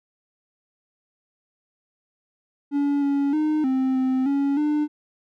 triangle tone with pitch steps, 284.9 / 281.1 / 306.8 / 262.1 / 260 / 279.6 / 299.1 Hz, C#4 / C#4 / D#4 / C4 / C4 / C#4 / D4, +48 / +24 / -24 / +3 / -11 / +15 / +32 cents, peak -17 dBFS, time 2.71-4.88 s, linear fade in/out 50 ms, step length 310 ms, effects none

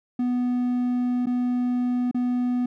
triangle tone with dropouts, 246.9 Hz, B3, in tune, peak -19 dBFS, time 0.19-2.66 s, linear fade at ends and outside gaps 5 ms, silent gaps 1.259-1.268 / 2.113-2.145 s, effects none

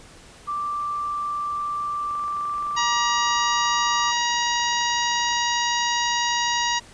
sine tone, 1174.7 Hz, D6, in tune, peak -24 dBFS, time 0.47-4.12 s, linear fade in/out 20 ms
click train, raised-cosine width 0.5 ms, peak -29 dBFS, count 77, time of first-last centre 2.11-5.372 s, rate 23.3 Hz
harmonic tone, 952 Hz, A#5, 36 cents sharp, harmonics 1 / 2 / 3 / 4 / 5 / 6 / 7, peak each -24 / -27 / -29 / -30 / -31 / -32 / -32 dBFS, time 2.76-6.8 s, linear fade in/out 20 ms
effects pink hiss -47 dBFS RMS until 6.93 s + resampled to 22050 Hz

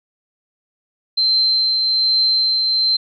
sine tone with tremolo, 4113 Hz, C8, 30 cents flat, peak -12 dBFS, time 1.17-2.97 s, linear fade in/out 10 ms, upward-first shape triangle, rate 1.2 Hz, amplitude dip 30%, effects none

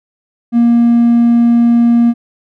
triangle tone, 235.6 Hz, A#3, 19 cents sharp, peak -3 dBFS, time 0.52-2.14 s, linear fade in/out 50 ms, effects tanh soft clip ceiling 0 dBFS

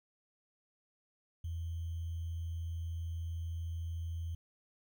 sine tone with sample-and-hold, 83.4 Hz, E2, 21 cents sharp, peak -36 dBFS, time 1.44-4.35 s, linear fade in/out 5 ms, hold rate 3150 Hz, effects none

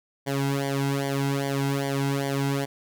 sawtooth tone with flanger, 138.59 Hz, C#3, in tune, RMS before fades -26 dBFS, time 0.26-2.66 s, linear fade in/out 20 ms, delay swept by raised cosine 0.76 to 1.73 ms, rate 2.5 Hz, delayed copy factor -0.95, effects none

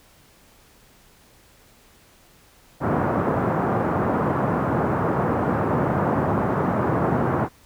pink band-pass noise, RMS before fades -22 dBFS, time 2.8-7.49 s, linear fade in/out 50 ms, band 100 to 1300 Hz, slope 24 dB/octave, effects pink hiss -54 dBFS RMS until 7.65 s

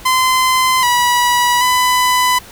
sawtooth tone with pitch steps, 1030 / 974 / 1000 Hz, C6 / B5 / B5, -28 / -24 / +21 cents, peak -7 dBFS, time 0.05-2.39 s, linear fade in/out 10 ms, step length 780 ms, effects pink hiss -37 dBFS RMS until 2.51 s

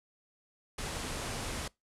pink low-pass noise, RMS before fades -38 dBFS, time 0.78-1.68 s, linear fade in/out 5 ms, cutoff 11000 Hz, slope 48 dB/octave, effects noise-tail reverb RT60 0.2 s tail -24 dB re dry

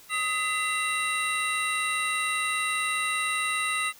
sine tone cluster, 1258 / 2020 / 2737 / 3890 / 8930 Hz, D#6 / B6 / F7 / B7 / C#9, +19 / +39 / -36 / -27 / +12 cents, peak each -29 / -29 / -30 / -33 / -33 dBFS, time 0.09-3.93 s, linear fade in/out 50 ms, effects tanh soft clip ceiling -19 dBFS + white hiss -52 dBFS RMS until 3.99 s

